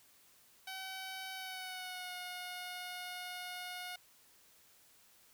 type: tone with pitch glide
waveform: 10% pulse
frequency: 761 to 722 Hz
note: F#5 to F#5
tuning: +48 to -43 cents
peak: -34 dBFS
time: 0.67-3.96 s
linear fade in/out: 5 ms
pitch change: -91 cents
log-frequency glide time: 1.34-2.16 s
effects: white hiss -65 dBFS RMS until 5.33 s